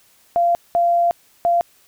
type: tone bursts at uneven times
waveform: sine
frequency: 690 Hz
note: F5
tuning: 21 cents flat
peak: -13 dBFS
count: 3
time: 0.36-0.55 / 0.75-1.11 / 1.45-1.61 s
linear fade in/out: 0 ms
effects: white hiss -55 dBFS RMS until 1.87 s